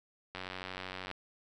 click train, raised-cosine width 0.3 ms, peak -24 dBFS, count 72, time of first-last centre 0.35-1.113 s, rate 93 Hz, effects none

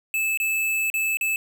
square tone with dropouts, 2618 Hz, E7, 13 cents flat, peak -22 dBFS, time 0.14-1.36 s, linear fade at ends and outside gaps 1 ms, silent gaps 0.374-0.4 / 0.901-0.94 / 1.171-1.211 s, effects none

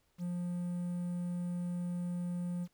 triangle tone with quantisation, 176.2 Hz, F3, 16 cents sharp, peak -32 dBFS, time 0.18-2.68 s, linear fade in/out 50 ms, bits 10, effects pink hiss -75 dBFS RMS until 2.73 s

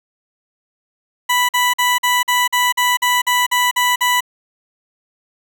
20% pulse tone bursts, 987.8 Hz, B5, in tune, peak -8 dBFS, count 12, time 1.29-4.207 s, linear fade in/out 10 ms, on 200 ms, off 47 ms, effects none

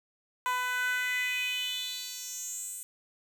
10% pulse tone with high-pass filter sweep, 500 Hz, B4, 21 cents sharp, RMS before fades -33 dBFS, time 0.46-2.83 s, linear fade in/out 0 ms, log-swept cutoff 1000 to 9300 Hz, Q 4.3, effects none

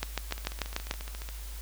two click trains, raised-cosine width 0.2 ms, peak -23 / -12 dBFS, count 15 / 7, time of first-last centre 0.31-1.289 / 0.03-0.911 s, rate 14.3 / 6.81 Hz, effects added 52 Hz sine -38 dBFS peak until 1.61 s + white hiss -48 dBFS RMS until 1.61 s

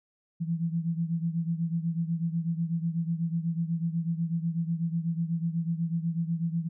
sine beating tone pair, 164.81 / 172.91 Hz, E3 / F3, 0 / -17 cents, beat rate 8.1 Hz, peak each -28 / -32 dBFS, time 0.4-6.69 s, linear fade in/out 20 ms, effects none

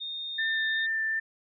sine tone, 3671 Hz, A#7, 27 cents flat, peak -33 dBFS, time 0-0.87 s, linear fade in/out 20 ms
sine tone with vibrato, 1784 Hz, A6, 23 cents sharp, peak -26 dBFS, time 0.38-1.2 s, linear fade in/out 10 ms, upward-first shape sine, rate 2.6 Hz, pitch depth 9 cents each way
effects none

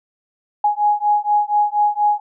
sine beating tone pair, 830.6 / 834.8 Hz, G#5 / G#5, 0 / +9 cents, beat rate 4.2 Hz, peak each -17 dBFS, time 0.64-2.2 s, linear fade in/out 5 ms, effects none

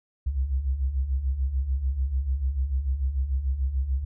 sine beating tone pair, 61.74 / 68.54 Hz, B1 / C#2, 0 / -19 cents, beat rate 6.8 Hz, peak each -30 / -24 dBFS, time 0.26-4.05 s, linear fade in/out 10 ms, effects none

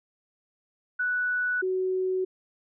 sine tone pair in turn, 1480 / 373.1 Hz, F#6 / F#4, 0 / +14 cents, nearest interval 2 octaves, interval 2386 cents, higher first, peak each -24 / -24 dBFS, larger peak neither, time 0.99-1.62 / 1.62-2.25 s, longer neither, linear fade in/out 10 ms, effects none

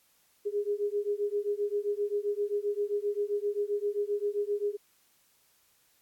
sine beating tone pair, 407.2 / 414.8 Hz, G#4 / G#4, -34 / -2 cents, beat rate 7.6 Hz, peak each -31 / -31 dBFS, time 0.45-4.77 s, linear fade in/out 20 ms, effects white hiss -67 dBFS RMS until 6.01 s + AAC 64 kbps

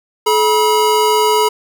square tone pair together, 428.7 / 967.4 Hz, A4 / B5, -45 / -36 cents, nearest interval octave + major second, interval 1409 cents, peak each -14 dBFS, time 0.26-1.49 s, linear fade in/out 10 ms, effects none

